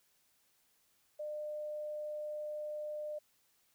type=tone; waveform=sine; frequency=602 Hz; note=D5; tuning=43 cents sharp; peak=-38 dBFS; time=1.19-3.19 s; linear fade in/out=10 ms; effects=white hiss -73 dBFS RMS until 3.74 s